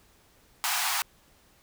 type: high-pass noise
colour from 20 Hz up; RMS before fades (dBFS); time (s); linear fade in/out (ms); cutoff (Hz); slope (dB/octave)
pink; -28; 0.64-1.02; 0; 720; 96
effects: pink hiss -61 dBFS RMS until 1.62 s